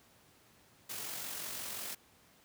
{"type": "noise with amplitude modulation", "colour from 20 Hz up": "white", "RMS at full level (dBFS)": -40, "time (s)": [0.89, 1.95], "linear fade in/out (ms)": 10, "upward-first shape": "sine", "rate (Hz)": 45.7, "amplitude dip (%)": 35, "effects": ["pink hiss -64 dBFS RMS until 2.44 s", "high-pass 80 Hz 12 dB/octave"]}